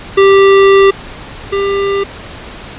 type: tone pair in turn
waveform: square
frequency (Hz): 392 / 397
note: G4 / G4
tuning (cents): 0 / +22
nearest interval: unison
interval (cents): 22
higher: second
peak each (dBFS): -4 / -12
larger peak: first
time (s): 0.17-0.91 / 1.52-2.04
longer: first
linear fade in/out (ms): 10
effects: pink hiss -29 dBFS RMS until 2.78 s + resampled to 8000 Hz